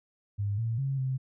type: tone with pitch steps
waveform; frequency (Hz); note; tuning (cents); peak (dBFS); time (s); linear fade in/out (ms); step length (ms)
sine; 101.7 / 114.1 / 136.1 / 131.2; G#2 / A#2 / C#3 / C3; -36 / -37 / -31 / +5; -27; 0.38-1.18; 20; 200
effects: none